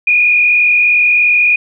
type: tone with frequency modulation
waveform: sine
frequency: 2447 Hz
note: D#7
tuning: 29 cents flat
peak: -7 dBFS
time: 0.07-1.56 s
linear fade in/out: 5 ms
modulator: 43.2 Hz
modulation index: 1.1
effects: none